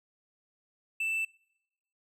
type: tone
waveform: triangle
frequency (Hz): 2653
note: E7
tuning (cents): +10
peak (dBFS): -27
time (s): 1-1.25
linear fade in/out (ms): 5
effects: noise-tail reverb RT60 0.9 s tail -25 dB re dry